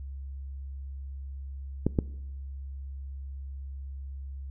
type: clicks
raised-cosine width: 3 ms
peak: -10 dBFS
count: 2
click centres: 1.866 / 1.988 s
effects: noise-tail reverb RT60 0.9 s tail -21 dB re dry + added 68 Hz sine -36 dBFS peak until 4.5 s